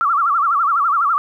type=tone with vibrato; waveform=sine; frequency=1244.5 Hz; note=D#6; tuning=in tune; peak=-13 dBFS; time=0.01-1.18 s; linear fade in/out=0 ms; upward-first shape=sine; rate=12 Hz; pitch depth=190 cents each way; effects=9-bit